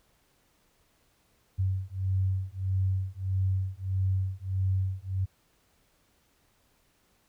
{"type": "beating tone pair", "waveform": "sine", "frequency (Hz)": [94.1, 95.7], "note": ["F#2", "G2"], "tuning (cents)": [30, -41], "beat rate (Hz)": 1.6, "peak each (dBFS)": -29, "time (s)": [1.58, 5.26], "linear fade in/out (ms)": 20, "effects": ["pink hiss -68 dBFS RMS until 7.28 s"]}